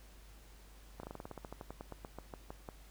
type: slowing click train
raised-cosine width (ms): 1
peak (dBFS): -30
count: 20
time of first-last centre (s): 1-2.688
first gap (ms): 33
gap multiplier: 1.1
effects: added 50 Hz sine -55 dBFS peak until 2.9 s + pink hiss -62 dBFS RMS until 2.9 s